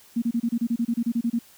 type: tone bursts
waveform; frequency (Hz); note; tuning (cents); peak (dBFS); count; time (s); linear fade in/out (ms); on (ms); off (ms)
sine; 234; A#3; +7; -20; 14; 0.16-1.391; 10; 61; 29
effects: white hiss -53 dBFS RMS until 1.57 s